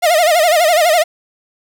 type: tone with vibrato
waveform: 45% pulse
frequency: 659.3 Hz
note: E5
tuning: in tune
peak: -9 dBFS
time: 0.02-1.04 s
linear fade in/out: 20 ms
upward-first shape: sine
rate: 12 Hz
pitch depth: 150 cents each way
effects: none